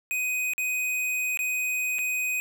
square tone with dropouts, 2500 Hz, D#7, 8 cents sharp, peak -26 dBFS, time 0.11-2.4 s, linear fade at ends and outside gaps 0 ms, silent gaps 0.535-0.58 / 1.373-1.391 / 1.985-1.99 s, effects none

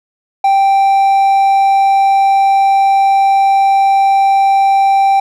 triangle tone, 784 Hz, G5, in tune, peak -5 dBFS, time 0.44-5.2 s, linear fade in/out 5 ms, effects none

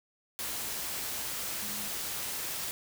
sine tone in noise, 207.7 Hz, G#3, in tune, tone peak -46 dBFS, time 1.62-1.88 s, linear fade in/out 0 ms, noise white, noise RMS -36 dBFS, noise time 0.39-2.71 s, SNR -13 dB, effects none

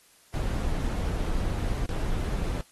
brown noise with dropouts, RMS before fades -28 dBFS, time 0.34-2.61 s, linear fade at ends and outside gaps 0 ms, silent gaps 0.624-0.628 / 1.857-1.892 / 2.439-2.443 s, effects white hiss -59 dBFS RMS until 2.71 s + AAC 32 kbps

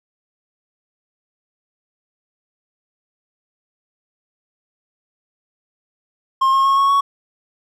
triangle tone with pitch steps, 1067 / 1078.8 / 1090.7 / 1102.7 / 1114.9 Hz, C6 / C#6 / C#6 / C#6 / C#6, +34 / -47 / -28 / -9 / +10 cents, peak -10 dBFS, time 6.41-7.01 s, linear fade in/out 10 ms, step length 120 ms, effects none

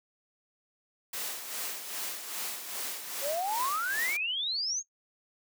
white noise with tremolo, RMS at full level -35 dBFS, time 1.13-4.17 s, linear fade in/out 5 ms, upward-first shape sine, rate 2.5 Hz, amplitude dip 55%
sine exponential sweep, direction up, 531 to 6690 Hz, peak -29 dBFS, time 3.21-4.83 s, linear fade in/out 50 ms
effects noise-tail reverb RT60 0.1 s tail -17 dB re dry + high-pass 300 Hz 12 dB/octave

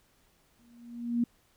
sine tone with exponential growth, 237.1 Hz, A#3, 30 cents sharp, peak -22 dBFS, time 0.59-1.24 s, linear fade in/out 5 ms, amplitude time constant 140 ms, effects pink hiss -67 dBFS RMS until 1.56 s

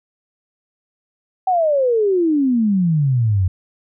sine exponential sweep, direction down, 768 to 88.6 Hz, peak -13 dBFS, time 1.47-3.48 s, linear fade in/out 5 ms, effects none

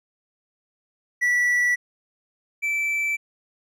triangle tone pair in turn, 1954 / 2324 Hz, B6 / D7, -19 / -19 cents, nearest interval minor third, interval 300 cents, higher second, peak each -16 / -20 dBFS, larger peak first, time 1.21-1.76 / 2.62-3.17 s, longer neither, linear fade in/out 20 ms, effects none

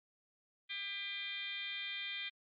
sine tone with frequency modulation, 2791 Hz, F7, 2 cents flat, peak -39 dBFS, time 0.69-2.3 s, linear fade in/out 20 ms, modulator 396 Hz, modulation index 2.4, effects AAC 64 kbps

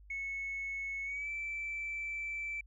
sine tone with pitch glide, 2200 to 2327 Hz, C#7 to D7, -14 to -17 cents, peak -35 dBFS, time 0.1-2.61 s, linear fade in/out 5 ms, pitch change +97 cents, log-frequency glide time 1.04-1.29 s, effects tanh soft clip ceiling -32 dBFS + added 50 Hz sine -54 dBFS peak until 2.66 s

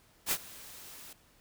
white noise with ADSR envelope, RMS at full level -28 dBFS, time 0.26-1.13 s, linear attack 56 ms, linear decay 58 ms, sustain -21 dB, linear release 4 ms, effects pink hiss -64 dBFS RMS until 1.4 s

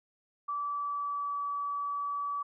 sine tone with pitch glide, 1157 to 1146.4 Hz, D6 to D6, -26 to -42 cents, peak -31 dBFS, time 0.48-2.43 s, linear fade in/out 10 ms, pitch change -16 cents, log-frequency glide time 0.6-1.43 s, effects none

